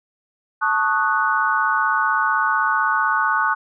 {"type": "chord", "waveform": "sine", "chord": "D# half-diminished seventh", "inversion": "second", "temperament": "equal", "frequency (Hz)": [880, 1108.7, 1244.5, 1480], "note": ["A5", "C#6", "D#6", "F#6"], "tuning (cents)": [0, 0, 0, 0], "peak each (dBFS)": [-23, -22, -23, -20], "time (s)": [0.61, 3.55], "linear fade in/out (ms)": 20, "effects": []}